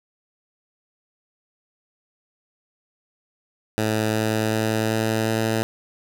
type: tone with pitch steps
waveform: 10% pulse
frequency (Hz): 108.9 / 109.59 / 110.29 / 111 / 111.7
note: A2 / A2 / A2 / A2 / A2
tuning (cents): -17 / -6 / +5 / +16 / +27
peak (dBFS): -12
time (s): 3.78-5.63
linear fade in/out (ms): 0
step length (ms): 370
effects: none